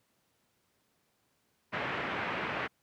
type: low-pass noise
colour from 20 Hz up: white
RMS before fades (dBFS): -35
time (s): 1.72-2.68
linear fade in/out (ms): 20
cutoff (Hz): 2300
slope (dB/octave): 24
effects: pink hiss -74 dBFS RMS until 2.82 s + high-pass 100 Hz 12 dB/octave